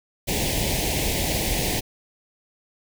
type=band-stop noise; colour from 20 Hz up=pink; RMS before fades=-24 dBFS; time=0.27-1.81 s; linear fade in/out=20 ms; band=870 to 1900 Hz; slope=48 dB/octave; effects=none